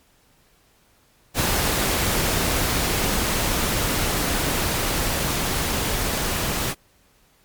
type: noise with level ramp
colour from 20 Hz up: pink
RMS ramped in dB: -21 to -24 dBFS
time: 1.34-6.75 s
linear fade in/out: 50 ms
effects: pink hiss -59 dBFS RMS until 7.44 s + MP3 96 kbps